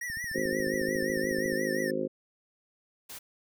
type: tone with vibrato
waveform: square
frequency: 1864.7 Hz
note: A#6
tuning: in tune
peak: -34 dBFS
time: 0.01-1.91 s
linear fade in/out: 5 ms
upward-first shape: triangle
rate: 5.7 Hz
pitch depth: 110 cents each way
type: click train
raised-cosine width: 5 ms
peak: -34 dBFS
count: 21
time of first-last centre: 0.1-1.529 s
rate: 14 Hz
type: harmonic tone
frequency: 52.6 Hz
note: G#1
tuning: 23 cents sharp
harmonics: 3 / 4 / 5 / 6 / 7 / 8 / 9 / 10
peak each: -43 / -38 / -35 / -41 / -33 / -41 / -40 / -33 dBFS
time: 0.34-2.08 s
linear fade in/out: 20 ms
type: noise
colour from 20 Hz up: white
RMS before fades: -43 dBFS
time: 3.09-3.19 s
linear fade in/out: 10 ms
effects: none